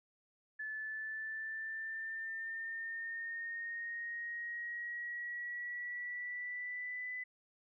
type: exponential sweep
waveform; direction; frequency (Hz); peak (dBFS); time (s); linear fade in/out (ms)
sine; up; 1733 to 2003; -39; 0.59-7.24; 10
effects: none